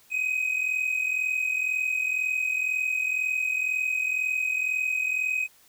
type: tone pair together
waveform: triangle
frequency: 2486 / 2528 Hz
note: D#7 / D#7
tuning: -2 / +27 cents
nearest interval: unison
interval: 29 cents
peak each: -27 / -23 dBFS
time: 0.1-5.48 s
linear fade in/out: 50 ms
effects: tanh soft clip ceiling -18 dBFS + white hiss -58 dBFS RMS until 5.68 s